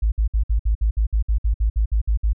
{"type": "tone bursts", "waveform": "sine", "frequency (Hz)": 53.8, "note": "A1", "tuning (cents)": -38, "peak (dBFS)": -15, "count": 15, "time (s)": [0.02, 2.332], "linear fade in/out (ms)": 10, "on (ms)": 100, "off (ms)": 58, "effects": []}